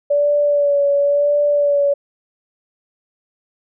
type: tone with vibrato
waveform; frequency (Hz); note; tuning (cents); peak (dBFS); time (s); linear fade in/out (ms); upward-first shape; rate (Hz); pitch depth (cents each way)
sine; 575; D5; -37; -12; 0.1-1.94; 10; sine; 0.95; 26
effects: none